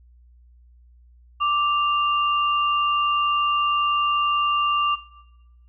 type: tone pair together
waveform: sine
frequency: 1174.7 / 2791 Hz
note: D6 / F7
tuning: 0 / -2 cents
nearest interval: octave + minor third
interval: 1498 cents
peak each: -19 / -27 dBFS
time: 1.4-4.96 s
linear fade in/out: 20 ms
effects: noise-tail reverb RT60 1.0 s tail -17 dB re dry + added 60 Hz sine -49 dBFS peak until 5.68 s